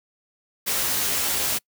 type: noise with comb filter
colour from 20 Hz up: white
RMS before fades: -24 dBFS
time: 0.66-1.59 s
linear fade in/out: 20 ms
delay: 15 ms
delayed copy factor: +0.75
effects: noise-tail reverb RT60 0.1 s tail -26 dB re dry